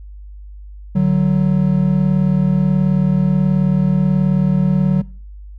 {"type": "tone pair together", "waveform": "triangle", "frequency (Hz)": [148.4, 186.97], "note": ["D3", "F#3"], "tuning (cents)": [18, 18], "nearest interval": "major third", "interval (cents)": 400, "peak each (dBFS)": [-14, -11], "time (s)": [0.95, 5.02], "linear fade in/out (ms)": 10, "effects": ["noise-tail reverb RT60 0.4 s tail -21 dB re dry", "added 50 Hz sine -32 dBFS peak until 5.58 s"]}